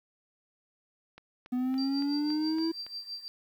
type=click train; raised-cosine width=0.3 ms; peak=-32 dBFS; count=7; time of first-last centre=1.18-2.865 s; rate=3.56 Hz
type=linear sweep; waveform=triangle; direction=up; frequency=246.9 to 329.6 Hz; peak=-25 dBFS; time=1.52-2.72 s; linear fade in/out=10 ms
type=tone with tremolo; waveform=sine; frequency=4699 Hz; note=D8; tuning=in tune; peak=-34 dBFS; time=1.78-3.28 s; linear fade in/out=0 ms; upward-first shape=triangle; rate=6.1 Hz; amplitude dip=85%
effects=10-bit